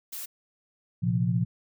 blue noise, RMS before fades -37 dBFS, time 0.12-0.26 s, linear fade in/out 10 ms
sine chord, Bb suspended second, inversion none, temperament just, 116.54 / 131.11 / 174.81 Hz, Bb2 / C3 / F3, 0 / +4 / +2 cents, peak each -26 / -29 / -26 dBFS, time 1.02-1.45 s, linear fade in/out 20 ms
effects none

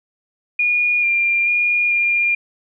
sine tone with pitch steps, 2438 / 2389 / 2427 / 2405 Hz, D#7 / D7 / D#7 / D7, -36 / +29 / -44 / +41 cents, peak -14 dBFS, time 0.59-2.35 s, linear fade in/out 5 ms, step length 440 ms, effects none

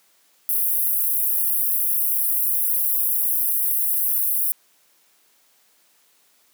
pink high-pass noise, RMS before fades -21 dBFS, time 0.49-4.52 s, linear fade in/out 0 ms, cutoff 11000 Hz, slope 48 dB/octave, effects white hiss -60 dBFS RMS until 6.53 s + high-pass 200 Hz 12 dB/octave

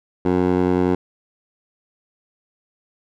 15% pulse tone with band-pass filter, 90.7 Hz, F#2, 34 cents flat, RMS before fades -18 dBFS, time 0.25-0.95 s, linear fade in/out 5 ms, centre 420 Hz, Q 1.1, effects none

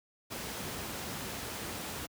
pink noise, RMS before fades -39 dBFS, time 0.3-2.07 s, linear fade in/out 20 ms, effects high-pass 80 Hz 12 dB/octave

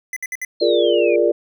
square tone bursts, 2018 Hz, B6, 37 cents sharp, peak -24 dBFS, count 4, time 0.13-0.449 s, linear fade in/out 2 ms, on 34 ms, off 61 ms
sine exponential sweep, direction down, 4254 to 2327 Hz, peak -25 dBFS, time 0.6-1.16 s, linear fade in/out 5 ms
sine chord, Bb dominant seventh, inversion second, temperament equal, 349.2 / 415.3 / 466.2 / 587.3 Hz, F4 / Ab4 / Bb4 / D5, 0 / 0 / 0 / 0 cents, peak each -18 / -20 / -18 / -18 dBFS, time 0.61-1.32 s, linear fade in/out 10 ms
effects none

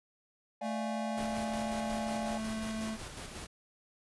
triangle chord, D diminished, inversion none, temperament equal, 587.3 / 698.5 / 830.6 Hz, D5 / F5 / Ab5, 0 / 0 / 0 cents, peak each -39 dBFS, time 0.61-2.38 s, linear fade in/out 5 ms
square tone, 220 Hz, A3, in tune, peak -36 dBFS, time 0.61-2.98 s, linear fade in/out 50 ms
pink noise with tremolo, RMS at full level -43 dBFS, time 1.17-3.47 s, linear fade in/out 10 ms, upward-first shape square, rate 5.5 Hz, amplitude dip 35%
effects resampled to 24000 Hz

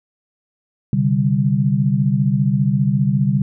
sine chord, C suspended second, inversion none, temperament equal with one note detuned, 130.81 / 145.65 / 196 Hz, C3 / D3 / G3, 0 / -14 / 0 cents, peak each -18 dBFS, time 0.93-3.42 s, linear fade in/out 2 ms, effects none

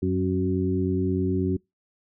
harmonic tone with a mistuned harmonic, 93 Hz, F#2, 9 cents sharp, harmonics 1 / 2 / 3 / 4, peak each -27 / -27 / -27 / -27 dBFS, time 0.02-1.57 s, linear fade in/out 10 ms, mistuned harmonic 3, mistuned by -22 cents, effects noise-tail reverb RT60 0.2 s tail -26 dB re dry

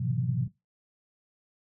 sine tone cluster, 103.6 / 124.2 / 134.2 / 161.3 / 177.9 Hz, G#2 / B2 / C3 / E3 / F3, -4 / +10 / +44 / -37 / +32 cents, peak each -36 / -28 / -34 / -35 / -34 dBFS, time 0-0.48 s, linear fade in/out 10 ms, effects noise-tail reverb RT60 0.2 s tail -18 dB re dry

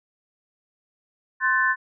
sine chord, F# diminished, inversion second, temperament equal with one note detuned, 1046.5 / 1511.1 / 1760 Hz, C6 / F#6 / A6, 0 / +36 / 0 cents, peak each -24 / -23 / -21 dBFS, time 1.4-1.76 s, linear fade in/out 50 ms, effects none

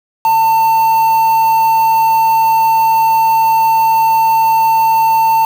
triangle tone with quantisation, 897 Hz, A5, 33 cents sharp, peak -6 dBFS, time 0.25-5.45 s, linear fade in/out 2 ms, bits 4, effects none

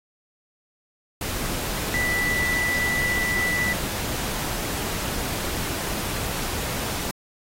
sine tone in noise, 1975.5 Hz, B6, in tune, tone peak -22 dBFS, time 1.94-3.73 s, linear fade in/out 2 ms, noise pink, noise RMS -29 dBFS, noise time 1.21-7.11 s, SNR +4 dB, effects AAC 48 kbps

